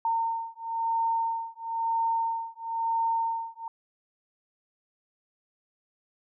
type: beating tone pair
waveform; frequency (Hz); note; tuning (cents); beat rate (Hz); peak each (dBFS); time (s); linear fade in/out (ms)
sine; 912 / 913; A#5 / A#5; -38 / -36; 1; -29; 0.05-3.68; 2
effects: none